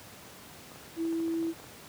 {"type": "clicks", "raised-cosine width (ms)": 1, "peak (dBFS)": -34, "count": 11, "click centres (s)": [0.718, 0.759, 1.052, 1.127, 1.202, 1.281, 1.34, 1.428, 1.469, 1.6, 1.642]}
{"type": "tone", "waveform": "sine", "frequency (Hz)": 329.6, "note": "E4", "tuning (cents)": 0, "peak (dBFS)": -28, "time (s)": [0.96, 1.54], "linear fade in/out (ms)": 50}
{"effects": ["pink hiss -49 dBFS RMS until 1.88 s", "high-pass 100 Hz 12 dB/octave"]}